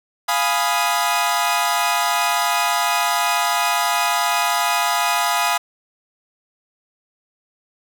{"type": "chord", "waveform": "sawtooth", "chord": "F half-diminished seventh", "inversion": "none", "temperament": "equal", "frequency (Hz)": [698.5, 830.6, 987.8, 1244.5], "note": ["F5", "Ab5", "Cb6", "Eb6"], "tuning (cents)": [0, 0, 0, 0], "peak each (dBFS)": -19, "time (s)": [0.28, 5.58], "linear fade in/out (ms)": 10, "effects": []}